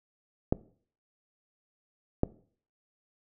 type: clicks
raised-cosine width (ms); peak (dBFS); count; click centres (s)
2; -10; 2; 0.525 / 2.234
effects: noise-tail reverb RT60 0.5 s tail -20 dB re dry